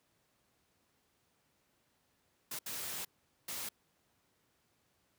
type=noise bursts at uneven times; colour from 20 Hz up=white; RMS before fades=-41 dBFS; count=3; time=2.51-2.59 / 2.66-3.05 / 3.48-3.69 s; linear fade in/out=5 ms; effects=pink hiss -75 dBFS RMS until 5.18 s + high-pass 80 Hz 12 dB/octave